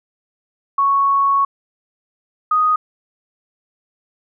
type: tone pair in turn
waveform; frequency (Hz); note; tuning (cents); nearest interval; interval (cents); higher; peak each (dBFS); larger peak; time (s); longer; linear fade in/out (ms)
sine; 1108.7 / 1244.5; C#6 / D#6; 0 / 0; major second; 200; second; -12; neither; 0.78-1.45 / 2.51-2.76; first; 5
effects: none